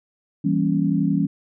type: chord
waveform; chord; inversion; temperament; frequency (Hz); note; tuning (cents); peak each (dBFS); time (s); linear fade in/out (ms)
sine; E diminished seventh; none; equal with one note detuned; 164.81 / 196 / 235.2 / 277.2; E3 / G3 / Bb3 / Db4; 0 / 0 / +16 / 0; -22 / -22 / -28 / -22; 0.44-1.27; 10
effects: none